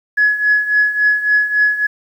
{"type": "tone with tremolo", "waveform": "sine", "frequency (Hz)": 1691, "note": "G#6", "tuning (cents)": 31, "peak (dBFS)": -7, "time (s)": [0.17, 1.87], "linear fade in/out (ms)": 10, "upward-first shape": "triangle", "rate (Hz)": 3.6, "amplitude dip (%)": 80, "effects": ["tanh soft clip ceiling -4 dBFS", "8-bit"]}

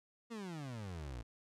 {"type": "exponential sweep", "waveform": "30% pulse", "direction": "down", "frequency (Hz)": [239.8, 54.7], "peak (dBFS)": -40, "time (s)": [0.3, 1.23], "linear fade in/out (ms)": 20, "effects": ["low-pass 9000 Hz 12 dB/octave"]}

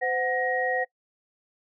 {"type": "tone cluster", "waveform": "sine", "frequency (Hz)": [512, 736, 1885], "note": ["C5", "F#5", "A#6"], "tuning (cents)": [-38, -9, 19], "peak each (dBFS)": -28, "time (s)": [0.01, 0.85], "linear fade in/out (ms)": 20, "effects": ["noise-tail reverb RT60 0.1 s tail -22 dB re dry"]}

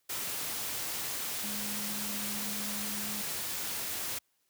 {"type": "tone in noise", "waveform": "sine", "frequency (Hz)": 207.6, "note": "G#3", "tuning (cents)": 0, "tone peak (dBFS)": -41, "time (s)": [1.43, 3.22], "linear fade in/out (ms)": 10, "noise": "white", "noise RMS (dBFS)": -36, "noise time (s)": [0.09, 4.19], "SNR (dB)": -8, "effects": ["white hiss -75 dBFS RMS until 4.49 s", "high-pass 60 Hz 12 dB/octave"]}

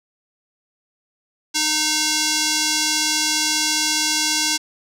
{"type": "tone with band-pass filter", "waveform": "square", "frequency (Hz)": 307.4, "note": "D#4", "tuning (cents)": -21, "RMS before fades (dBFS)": -20, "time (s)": [1.54, 4.58], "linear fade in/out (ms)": 20, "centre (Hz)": 5600, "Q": 1.6, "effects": []}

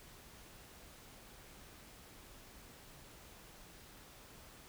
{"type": "silence", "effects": ["pink hiss -57 dBFS RMS until 4.68 s"]}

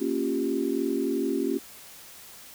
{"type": "chord", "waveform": "sine", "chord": "G half-diminished seventh", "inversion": "first", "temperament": "equal", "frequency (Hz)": [233.1, 277.2, 349.2, 392], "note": ["Bb3", "Db4", "F4", "G4"], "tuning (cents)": [0, 0, 0, 0], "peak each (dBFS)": [-32, -28, -30, -30], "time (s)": [0, 1.59], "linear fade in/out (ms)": 20, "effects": ["white hiss -47 dBFS RMS until 2.54 s"]}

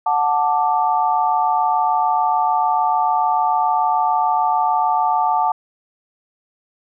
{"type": "chord", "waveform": "sine", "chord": "D major", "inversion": "first", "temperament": "just", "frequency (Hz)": [734.2, 881, 1174.7], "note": ["F#5", "A5", "D6"], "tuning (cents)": [-14, 2, 0], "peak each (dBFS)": [-19, -17, -22], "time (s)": [0.06, 5.52], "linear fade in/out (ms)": 5, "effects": []}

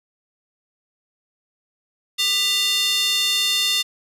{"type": "tone with high-pass filter", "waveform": "square", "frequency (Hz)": 398.1, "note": "G4", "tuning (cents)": 27, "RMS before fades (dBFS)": -20, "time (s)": [2.18, 3.83], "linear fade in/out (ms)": 20, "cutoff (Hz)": 3400, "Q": 3.3, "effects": ["resampled to 32000 Hz"]}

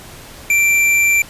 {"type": "tone with hard clipping", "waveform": "triangle", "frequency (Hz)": 2351, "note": "D7", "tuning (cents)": 1, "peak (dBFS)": -12, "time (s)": [0.5, 1.22], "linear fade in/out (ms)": 2, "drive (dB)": 17, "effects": ["pink hiss -37 dBFS RMS until 1.29 s", "resampled to 32000 Hz"]}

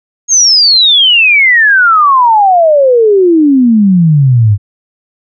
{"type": "exponential sweep", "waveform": "sine", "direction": "down", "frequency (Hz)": [6630, 98], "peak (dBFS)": -3, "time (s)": [0.28, 4.58], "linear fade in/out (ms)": 50, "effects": []}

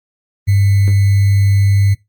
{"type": "tone with sample-and-hold", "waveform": "sine", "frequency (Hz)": 99.3, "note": "G2", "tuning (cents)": 23, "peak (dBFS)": -8, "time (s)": [0.47, 1.95], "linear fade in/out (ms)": 20, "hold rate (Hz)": 2100, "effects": ["noise-tail reverb RT60 0.2 s tail -21 dB re dry", "Opus 32 kbps"]}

